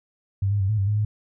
sine tone with pitch steps, 98.2 / 102.2 / 96.3 / 108.1 / 97.8 / 104.8 / 105.8 Hz, G2 / G#2 / G2 / A2 / G2 / G#2 / G#2, +4 / -27 / -30 / -30 / -4 / +16 / +33 cents, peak -19 dBFS, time 0.42-1.05 s, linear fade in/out 5 ms, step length 90 ms, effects none

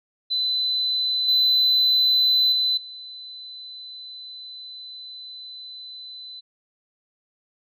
sine tone with level steps, 4017 Hz, B7, 29 cents sharp, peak -20 / -14 / -18 / -36 dBFS, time 0.3-6.41 s, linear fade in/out 20 ms, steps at 1.28 / 2.52 / 2.77 s, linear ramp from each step 5 ms, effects tanh soft clip ceiling -13 dBFS

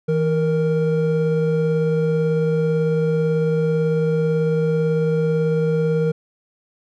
triangle tone pair together, 161.43 / 466.2 Hz, E3 / A#4, -36 / 0 cents, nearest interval octave + tritone, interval 1836 cents, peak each -17 dBFS, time 0.08-6.12 s, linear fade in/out 10 ms, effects none

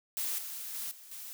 blue noise with level steps, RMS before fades -34 / -41 / -38 / -52 / -44 dBFS, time 0.17-1.33 s, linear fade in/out 0 ms, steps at 0.38 / 0.74 / 0.91 / 1.11 s, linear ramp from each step 5 ms, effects none

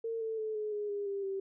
sine tone with pitch steps, 455 / 444.9 / 435 / 425.3 / 415.8 / 406.5 / 397.5 / 388.6 Hz, A#4 / A4 / A4 / G#4 / G#4 / G#4 / G4 / G4, -42 / +19 / -20 / +41 / +2 / -37 / +24 / -15 cents, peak -33 dBFS, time 0.04-1.4 s, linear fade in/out 5 ms, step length 170 ms, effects none

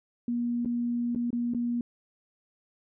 sine tone with dropouts, 239 Hz, A#3, 43 cents sharp, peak -26 dBFS, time 0.28-1.81 s, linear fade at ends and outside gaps 2 ms, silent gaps 0.649-0.658 / 1.149-1.159 / 1.305-1.329 / 1.537-1.547 s, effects none

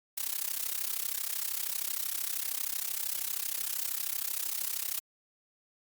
blue noise with amplitude modulation, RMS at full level -30 dBFS, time 0.17-5 s, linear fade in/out 10 ms, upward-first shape sine, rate 32.9 Hz, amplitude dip 85%, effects Opus 48 kbps

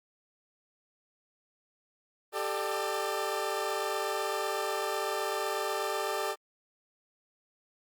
20% pulse chord, G suspended second, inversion none, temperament equal with one note detuned, 392 / 440 / 598.3 Hz, G4 / A4 / D5, 0 / 0 / +32 cents, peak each -30 / -30 / -30 dBFS, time 2.32-6.36 s, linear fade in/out 50 ms, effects Opus 32 kbps

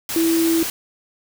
sine tone in noise, 329.6 Hz, E4, in tune, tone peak -15 dBFS, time 0.16-0.63 s, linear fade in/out 2 ms, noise white, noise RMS -26 dBFS, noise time 0.09-0.7 s, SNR +8 dB, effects none

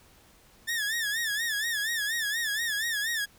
sawtooth tone with vibrato, 1764 Hz, A6, 4 cents sharp, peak -24 dBFS, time 0.67-3.26 s, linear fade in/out 20 ms, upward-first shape sine, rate 4.2 Hz, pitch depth 120 cents each way, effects pink hiss -58 dBFS RMS until 3.38 s

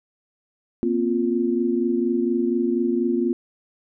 sine chord, Bb suspended second, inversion none, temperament equal with one note detuned, 237.4 / 261.6 / 349.2 Hz, Bb3 / C4 / F4, +32 / 0 / 0 cents, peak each -23 / -25 / -22 dBFS, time 0.83-3.33 s, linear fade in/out 0 ms, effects none

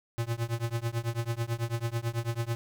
square tone with tremolo, 116.54 Hz, A#2, in tune, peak -26 dBFS, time 0.18-2.55 s, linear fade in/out 0 ms, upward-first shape triangle, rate 9.1 Hz, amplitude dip 100%, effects 11-bit

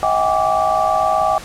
sine tone cluster, 639 / 746 / 805 / 1163 Hz, D#5 / F#5 / G5 / D6, +46 / +14 / +46 / -17 cents, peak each -19 dBFS, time 0.03-1.38 s, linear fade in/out 0 ms, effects pink hiss -34 dBFS RMS until 1.44 s + low-pass 10000 Hz 12 dB/octave

